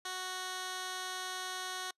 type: tone with band-pass filter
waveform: 15% pulse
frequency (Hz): 370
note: F#4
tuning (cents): 0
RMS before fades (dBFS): -40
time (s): 0.05-1.91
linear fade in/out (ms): 5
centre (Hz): 4400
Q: 0.53
effects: noise-tail reverb RT60 0.1 s tail -26 dB re dry + resampled to 32000 Hz